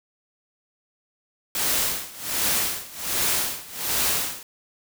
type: noise with tremolo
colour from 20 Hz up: white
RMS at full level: -22 dBFS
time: 1.55-4.43 s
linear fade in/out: 2 ms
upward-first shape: sine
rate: 1.3 Hz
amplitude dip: 90%
effects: none

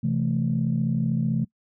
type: chord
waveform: sine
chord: A minor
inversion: first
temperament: equal with one note detuned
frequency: 130.81 / 166.63 / 220 Hz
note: C3 / E3 / A3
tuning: 0 / +19 / 0 cents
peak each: -25 dBFS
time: 0.03-1.45 s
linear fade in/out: 10 ms
effects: noise-tail reverb RT60 0.1 s tail -24 dB re dry + tanh soft clip ceiling -13 dBFS

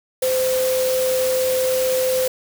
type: tone in noise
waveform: sine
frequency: 515 Hz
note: C5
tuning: 28 cents flat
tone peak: -17 dBFS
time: 0.22-2.28 s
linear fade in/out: 5 ms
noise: white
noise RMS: -27 dBFS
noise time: 0.22-2.28 s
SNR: +7 dB
effects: none

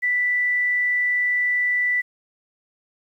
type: tone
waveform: sine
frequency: 1975.5 Hz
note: B6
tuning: in tune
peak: -18 dBFS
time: 0.02-2.02 s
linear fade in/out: 20 ms
effects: 9-bit

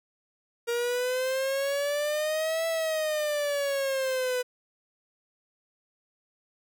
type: exponential two-way sweep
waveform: 45% pulse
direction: up then down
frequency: 468.9 to 659.3 to 495.3 Hz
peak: -26 dBFS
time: 0.67-4.43 s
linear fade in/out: 20 ms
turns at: 2.67 s
effects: none

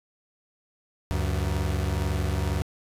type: tone pair together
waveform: 35% pulse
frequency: 72.5 / 94.47 Hz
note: D2 / F#2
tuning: -22 / +37 cents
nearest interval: perfect fourth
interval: 459 cents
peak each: -25 / -26 dBFS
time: 1.11-2.62 s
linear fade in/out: 0 ms
effects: resampled to 32000 Hz + 9-bit

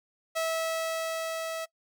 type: tone with level ramp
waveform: sawtooth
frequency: 650 Hz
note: E5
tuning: 24 cents flat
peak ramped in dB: -23 to -29 dBFS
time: 0.35-1.66 s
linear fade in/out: 20 ms
effects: noise-tail reverb RT60 0.1 s tail -22 dB re dry

